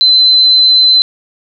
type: tone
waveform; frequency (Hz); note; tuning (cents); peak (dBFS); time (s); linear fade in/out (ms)
sine; 4054; B7; +45; -4; 0.01-1.02; 0
effects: none